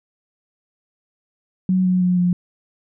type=tone with pitch steps; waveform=sine; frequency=185.6 / 182.94 / 180.32 / 177.73 Hz; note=F#3 / F#3 / F#3 / F3; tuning=+6 / -19 / -44 / +31 cents; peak=-14 dBFS; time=1.69-2.33 s; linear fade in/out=2 ms; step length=160 ms; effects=none